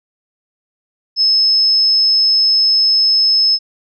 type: tone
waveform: sine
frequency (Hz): 5200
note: E8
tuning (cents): -24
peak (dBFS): -9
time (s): 1.16-3.59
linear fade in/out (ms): 50
effects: none